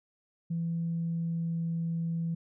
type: tone with pitch glide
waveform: sine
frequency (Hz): 167.2 to 166.24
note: E3 to E3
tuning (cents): +25 to +15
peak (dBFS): -28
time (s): 0.5-2.35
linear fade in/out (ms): 10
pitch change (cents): -10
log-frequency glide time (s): 0.82-1.66
effects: tanh soft clip ceiling -24 dBFS